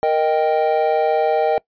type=chord; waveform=triangle; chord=Eb major; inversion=second; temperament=equal; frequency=466.2 / 622.3 / 784 Hz; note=Bb4 / Eb5 / G5; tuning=0 / 0 / 0 cents; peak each=-17 dBFS; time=0.03-1.58 s; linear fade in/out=0 ms; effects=noise-tail reverb RT60 0.1 s tail -23 dB re dry + resampled to 11025 Hz